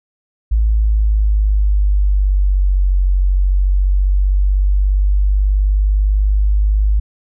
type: linear two-way sweep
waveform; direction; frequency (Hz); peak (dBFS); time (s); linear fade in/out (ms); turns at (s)
sine; down then up; 54.5 to 46.3 to 51.5; -10; 0.51-7; 10; 2.98
effects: none